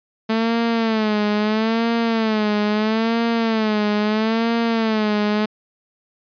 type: tone with vibrato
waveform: sawtooth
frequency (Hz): 220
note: A3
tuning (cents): 0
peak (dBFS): -13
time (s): 0.29-5.46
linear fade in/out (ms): 10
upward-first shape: sine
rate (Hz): 0.76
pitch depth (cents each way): 92
effects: resampled to 11025 Hz